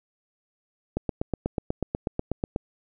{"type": "click train", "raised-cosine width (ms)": 2, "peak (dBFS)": -12, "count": 14, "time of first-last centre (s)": [0.97, 2.561], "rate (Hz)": 8.17, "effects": []}